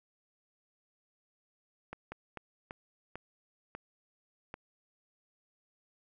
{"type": "slowing click train", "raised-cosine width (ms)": 0.5, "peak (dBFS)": -26, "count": 7, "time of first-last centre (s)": [1.93, 4.541], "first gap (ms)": 190, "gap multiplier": 1.33, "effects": []}